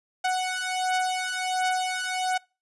sawtooth beating tone pair, 740 / 741.4 Hz, F#5 / F#5, 0 / +3 cents, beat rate 1.4 Hz, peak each -24 dBFS, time 0.24-2.38 s, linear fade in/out 10 ms, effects noise-tail reverb RT60 0.3 s tail -25 dB re dry + resampled to 24000 Hz

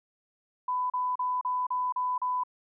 sine tone bursts, 1000 Hz, B5, 21 cents sharp, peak -26 dBFS, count 7, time 0.68-2.436 s, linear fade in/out 5 ms, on 220 ms, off 36 ms, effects none

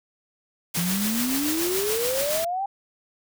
white noise with tremolo, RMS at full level -26 dBFS, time 0.74-2.45 s, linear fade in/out 10 ms, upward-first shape triangle, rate 7 Hz, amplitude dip 45%
sine exponential sweep, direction up, 166.6 to 808 Hz, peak -24 dBFS, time 0.77-2.66 s, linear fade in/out 5 ms
effects none

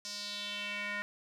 square tone with band-pass filter sweep, 205.3 Hz, G#3, 20 cents flat, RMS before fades -39 dBFS, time 0.05-1.02 s, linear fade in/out 0 ms, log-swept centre 5500 to 1800 Hz, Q 3.2, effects none

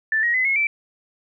sine tone with pitch steps, 1764 / 1890.6 / 2026 / 2172 / 2328 Hz, A6 / A#6 / B6 / C#7 / D7, +4 / +24 / +44 / -36 / -16 cents, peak -17 dBFS, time 0.12-0.67 s, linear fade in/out 2 ms, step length 110 ms, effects none

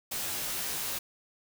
white noise with comb filter, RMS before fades -34 dBFS, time 0.11-0.99 s, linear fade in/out 10 ms, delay 17 ms, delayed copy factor -0.9, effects none

